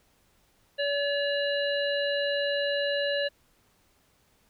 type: harmonic tone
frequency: 570 Hz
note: C#5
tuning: 48 cents sharp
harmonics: 1 / 3 / 5 / 7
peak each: -27 / -32 / -34 / -35 dBFS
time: 0.78-3.29 s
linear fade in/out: 20 ms
effects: pink hiss -66 dBFS RMS until 4.49 s